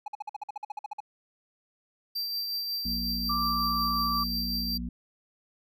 triangle tone bursts, 838 Hz, G#5, 15 cents sharp, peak -30 dBFS, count 14, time 0.06-1.004 s, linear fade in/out 5 ms, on 21 ms, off 50 ms
square tone with tremolo, 4699 Hz, D8, in tune, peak -29 dBFS, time 2.15-4.78 s, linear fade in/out 10 ms, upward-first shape triangle, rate 5.5 Hz, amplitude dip 35%
harmonic tone, 59.9 Hz, A#1, 48 cents sharp, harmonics 1 / 3 / 4, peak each -35 / -37 / -36 dBFS, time 2.85-4.89 s, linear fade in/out 5 ms
sine tone with pitch glide, 1177 to 1164.8 Hz, D6 to D6, +3 to -15 cents, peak -27 dBFS, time 3.29-4.24 s, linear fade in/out 10 ms, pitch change -18 cents, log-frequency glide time 3.4-4.04 s
effects none

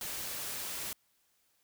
white noise, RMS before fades -39 dBFS, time 0.01-0.93 s, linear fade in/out 2 ms, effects white hiss -73 dBFS RMS until 1.63 s

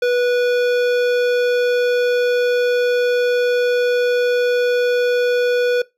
sine tone with hard clipping, 489.7 Hz, B4, 15 cents flat, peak -16 dBFS, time 0.02-5.82 s, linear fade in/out 5 ms, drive 15 dB, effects noise-tail reverb RT60 0.2 s tail -20 dB re dry

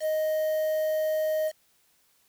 triangle tone with quantisation, 623 Hz, D#5, 2 cents sharp, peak -22 dBFS, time 0-1.52 s, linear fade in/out 50 ms, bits 7, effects white hiss -66 dBFS RMS until 2.28 s

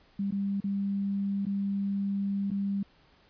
sine tone with dropouts, 198.6 Hz, G3, 23 cents sharp, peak -27 dBFS, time 0.19-2.83 s, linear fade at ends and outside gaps 5 ms, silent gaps 0.309-0.322 / 0.604-0.64 / 1.454-1.465 / 2.505-2.513 s, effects pink hiss -62 dBFS RMS until 3.29 s + resampled to 11025 Hz

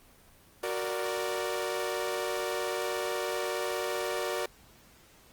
sawtooth chord, Gb augmented, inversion none, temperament equal, 370 / 466.2 / 587.3 Hz, Gb4 / Bb4 / D5, 0 / 0 / 0 cents, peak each -31 dBFS, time 0.63-4.46 s, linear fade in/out 5 ms, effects pink hiss -58 dBFS RMS until 5.32 s + Opus 24 kbps

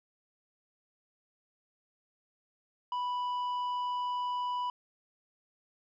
triangle tone with tanh clipping, 987 Hz, B5, 1 cent flat, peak -32 dBFS, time 2.92-4.7 s, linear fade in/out 2 ms, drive 10 dB, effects none

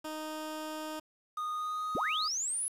15% pulse tone, 310 Hz, D#4, 6 cents flat, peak -31 dBFS, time 0.04-1 s, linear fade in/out 10 ms
triangle tone with pitch glide, 1233 to 1250.2 Hz, D#6 to D#6, -16 to +8 cents, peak -31 dBFS, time 1.37-2.28 s, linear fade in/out 5 ms, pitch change +24 cents, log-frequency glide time 1.53-1.91 s
sine linear sweep, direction up, 155.56 to 10790 Hz, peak -31 dBFS, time 1.95-2.68 s, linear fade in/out 0 ms
effects resampled to 32000 Hz + 9-bit

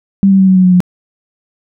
sine tone with pitch steps, 196 / 193.19 / 190.42 / 187.69 / 185 / 182.35 / 179.73 Hz, G3 / G3 / G3 / F#3 / F#3 / F#3 / F3, 0 / -25 / -50 / +25 / 0 / -25 / +50 cents, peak -4 dBFS, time 0.23-0.804 s, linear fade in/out 0 ms, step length 82 ms, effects none

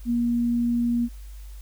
sine tone, 237.5 Hz, A#3, 33 cents sharp, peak -20 dBFS, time 0.05-1.09 s, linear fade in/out 50 ms, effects added 50 Hz sine -37 dBFS peak until 1.61 s + white hiss -55 dBFS RMS until 1.61 s

